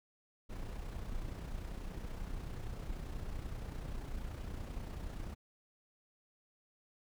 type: noise with amplitude modulation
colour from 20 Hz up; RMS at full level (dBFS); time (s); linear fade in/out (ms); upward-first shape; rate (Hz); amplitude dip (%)
brown; -40; 0.49-5.35; 20; sine; 30.4; 45
effects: none